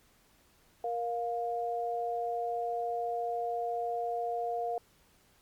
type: tone pair together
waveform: sine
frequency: 469.9 / 704 Hz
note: A#4 / F5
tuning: +14 / +14 cents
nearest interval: perfect fifth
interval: 700 cents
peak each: -35 / -32 dBFS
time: 0.84-4.78 s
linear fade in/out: 2 ms
effects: pink hiss -65 dBFS RMS until 5.41 s + MP3 96 kbps